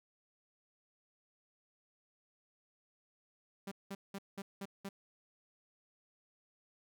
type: tone bursts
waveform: sawtooth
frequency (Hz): 197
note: G3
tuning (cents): +9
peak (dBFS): -37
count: 6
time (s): 3.67-4.89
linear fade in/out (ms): 5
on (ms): 45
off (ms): 190
effects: none